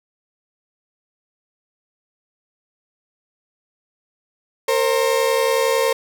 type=tone pair together; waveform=35% pulse; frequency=461.1 / 531.9 Hz; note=A#4 / C5; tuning=-19 / +28 cents; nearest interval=major second; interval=247 cents; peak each=-17 dBFS; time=4.68-5.93 s; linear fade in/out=5 ms; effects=8-bit